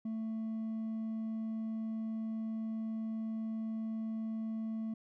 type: tone with hard clipping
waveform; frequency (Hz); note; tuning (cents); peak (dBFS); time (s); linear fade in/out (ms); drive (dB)
sine; 221.9; A3; +15; -36; 0.05-4.94; 5; 2
effects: none